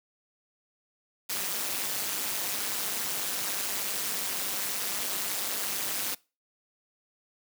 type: noise with amplitude modulation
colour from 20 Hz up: white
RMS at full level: -28 dBFS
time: 1.29-6.15 s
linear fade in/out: 10 ms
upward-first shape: sine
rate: 201 Hz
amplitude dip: 85%
effects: noise-tail reverb RT60 0.3 s tail -23 dB re dry + high-pass 150 Hz 12 dB/octave